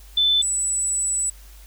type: tone pair in turn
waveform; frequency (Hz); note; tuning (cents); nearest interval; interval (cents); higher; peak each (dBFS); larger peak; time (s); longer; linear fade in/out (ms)
sine; 3520 / 7917; A7 / B8; 0 / +3; octave + major second; 1403; second; -15 / -20; first; 0.17-0.42 / 0.42-1.3; second; 5
effects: added 50 Hz sine -42 dBFS peak until 1.66 s + white hiss -51 dBFS RMS until 1.66 s